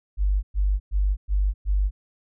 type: tone bursts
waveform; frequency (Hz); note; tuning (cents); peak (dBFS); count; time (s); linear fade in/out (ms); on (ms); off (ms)
sine; 49.14; G1; +5; -18; 5; 0.17-1.91; 50; 260; 110
effects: none